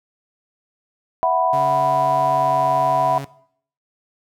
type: chord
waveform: sine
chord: E suspended second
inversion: none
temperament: equal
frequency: 659.3 / 740 / 987.8 Hz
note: E5 / F#5 / B5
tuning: 0 / 0 / 0 cents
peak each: -19 dBFS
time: 1.23-3.18 s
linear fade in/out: 0 ms
type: tone with pitch glide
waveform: sawtooth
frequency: 140 to 138.63 Hz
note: C#3 to C#3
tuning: +18 to 0 cents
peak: -24 dBFS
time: 1.53-3.25 s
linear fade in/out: 5 ms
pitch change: -18 cents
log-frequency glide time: 2.21-2.49 s
effects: noise-tail reverb RT60 0.6 s tail -19 dB re dry